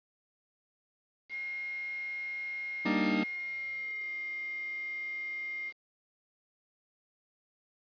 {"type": "tone with pitch glide", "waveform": "sine", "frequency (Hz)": [2138, 2117], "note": ["C7", "C7"], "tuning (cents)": [37, 20], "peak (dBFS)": -35, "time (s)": [1.29, 5.73], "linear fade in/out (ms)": 50, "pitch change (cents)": -17, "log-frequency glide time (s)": [3.2, 4.1]}
{"type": "chord", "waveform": "40% pulse", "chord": "Eb major seventh", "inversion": "first", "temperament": "equal", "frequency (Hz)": [196, 233.1, 293.7, 311.1], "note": ["G3", "Bb3", "D4", "Eb4"], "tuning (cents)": [0, 0, 0, 0], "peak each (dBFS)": -32, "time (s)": [2.85, 3.24], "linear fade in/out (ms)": 10}
{"effects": ["resampled to 11025 Hz", "9-bit"]}